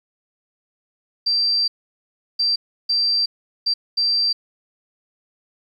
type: tone bursts at uneven times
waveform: sine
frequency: 4699 Hz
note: D8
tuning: in tune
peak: -16 dBFS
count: 5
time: 1.26-1.68 / 2.39-2.56 / 2.89-3.26 / 3.66-3.74 / 3.97-4.33 s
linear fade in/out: 10 ms
effects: 9-bit